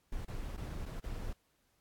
brown noise with dropouts, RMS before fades -40 dBFS, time 0.12-1.33 s, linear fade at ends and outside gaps 5 ms, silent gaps 0.25-0.281 / 0.567-0.576 / 0.856-0.86 / 1.001-1.037 s, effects pink hiss -75 dBFS RMS until 1.8 s + AAC 64 kbps

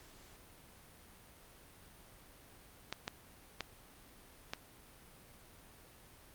clicks, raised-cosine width 0.2 ms, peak -20 dBFS, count 4, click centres 2.926 / 3.079 / 3.607 / 4.535 s, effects pink hiss -59 dBFS RMS until 6.34 s + Opus 48 kbps

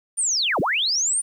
sine linear two-way sweep, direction down then up, 9397 to 119.9 to 9397 Hz, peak -19 dBFS, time 0.17-1.22 s, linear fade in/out 20 ms, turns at 0.6 s, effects 9-bit

